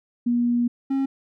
sine / triangle tone pair in turn, 240 / 270.7 Hz, B3 / C#4, -49 / -41 cents, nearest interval major second, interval 208 cents, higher second, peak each -18 dBFS, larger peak neither, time 0.26-0.68 / 0.9-1.06 s, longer first, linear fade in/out 10 ms, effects none

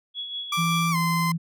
sine tone with tremolo, 3363 Hz, G#7, 21 cents sharp, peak -28 dBFS, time 0.14-0.9 s, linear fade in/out 50 ms, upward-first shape sine, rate 5.3 Hz, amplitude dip 50%
30% pulse tone with pitch glide, 1174.7 to 1034.5 Hz, D6 to C6, 0 to -20 cents, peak -21 dBFS, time 0.52-1.32 s, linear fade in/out 5 ms, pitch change -220 cents, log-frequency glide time 0.91-0.96 s
sine tone, 166.3 Hz, E3, 16 cents sharp, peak -23 dBFS, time 0.57-1.38 s, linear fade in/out 20 ms
effects none

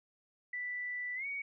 sine tone with pitch glide, 1975.5 to 2243 Hz, B6 to C#7, 0 to +20 cents, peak -36 dBFS, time 0.53-1.42 s, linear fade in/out 5 ms, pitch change +220 cents, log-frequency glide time 1.15-1.26 s, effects none

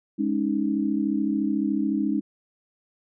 sine chord, Ab suspended fourth, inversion none, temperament equal, 207.7 / 277.2 / 311.1 Hz, Ab3 / Db4 / Eb4, 0 / 0 / 0 cents, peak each -26 dBFS, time 0.18-2.21 s, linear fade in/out 20 ms, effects none

